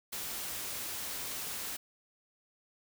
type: noise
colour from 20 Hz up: white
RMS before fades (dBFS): -39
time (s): 0.12-1.77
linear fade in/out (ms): 10
effects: none